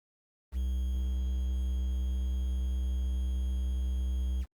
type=tone with quantisation; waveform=triangle; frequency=63.6 Hz; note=C2; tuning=48 cents flat; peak=-26 dBFS; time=0.52-4.46 s; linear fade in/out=50 ms; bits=9; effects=Opus 24 kbps